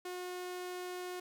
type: tone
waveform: sawtooth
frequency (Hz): 361.4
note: F#4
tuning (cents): -41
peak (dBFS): -36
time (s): 0.05-1.2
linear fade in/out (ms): 5
effects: 12-bit